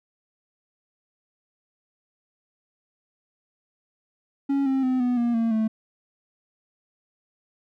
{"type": "tone with pitch steps", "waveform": "triangle", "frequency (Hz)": [277.2, 266.7, 256.6, 246.8, 237.4, 228.4, 219.8], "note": ["C#4", "C4", "C4", "B3", "A#3", "A#3", "A3"], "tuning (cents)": [0, 33, -34, -1, 32, -35, -2], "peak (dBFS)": -18, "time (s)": [4.49, 5.68], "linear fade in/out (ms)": 10, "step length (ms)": 170, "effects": []}